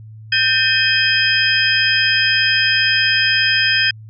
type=tone cluster; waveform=sine; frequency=1563 / 1805 / 2525 / 3188 / 5030 Hz; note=G6 / A6 / D#7 / G7 / D#8; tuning=-6 / +44 / +25 / +28 / +18 cents; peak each=-19 dBFS; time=0.32-3.91 s; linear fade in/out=5 ms; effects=added 109 Hz sine -34 dBFS peak until 4.09 s